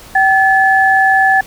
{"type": "tone pair together", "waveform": "sine", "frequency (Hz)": [769.7, 1724], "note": ["G5", "A6"], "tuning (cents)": [-32, -36], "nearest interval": "octave + major second", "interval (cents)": 1396, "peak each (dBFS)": -10, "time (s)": [0.15, 1.41], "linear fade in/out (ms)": 5, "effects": ["pink hiss -37 dBFS RMS until 1.46 s"]}